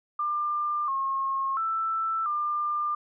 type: tone with pitch steps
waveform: sine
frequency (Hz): 1195 / 1081 / 1326 / 1197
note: D6 / C#6 / E6 / D6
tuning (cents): +30 / -44 / +10 / +33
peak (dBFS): -25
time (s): 0.19-2.95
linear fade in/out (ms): 5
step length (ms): 690
effects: none